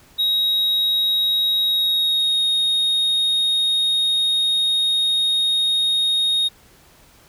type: tone with pitch glide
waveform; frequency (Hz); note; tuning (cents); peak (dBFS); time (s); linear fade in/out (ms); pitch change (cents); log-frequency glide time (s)
triangle; 3798 to 3726; A#7 to A#7; +32 to -2; -15; 0.18-6.49; 20; -34; 1.63-2.44
effects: pink hiss -51 dBFS RMS until 7.28 s